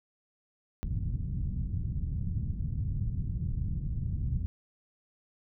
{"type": "low-pass noise", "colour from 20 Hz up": "white", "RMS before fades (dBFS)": -32, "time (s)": [0.83, 4.46], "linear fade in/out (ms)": 0, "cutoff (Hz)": 140, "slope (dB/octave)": 24, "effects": []}